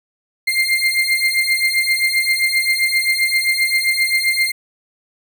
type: beating tone pair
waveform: 35% pulse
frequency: 2100 / 2107.6 Hz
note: C7 / C7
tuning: +6 / +12 cents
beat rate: 7.6 Hz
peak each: -16 dBFS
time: 0.47-4.52 s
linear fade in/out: 10 ms
effects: none